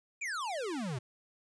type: exponential sweep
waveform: square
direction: down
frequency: 2489 to 116.54 Hz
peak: -35 dBFS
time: 0.21-0.99 s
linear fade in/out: 10 ms
effects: resampled to 22050 Hz + 12-bit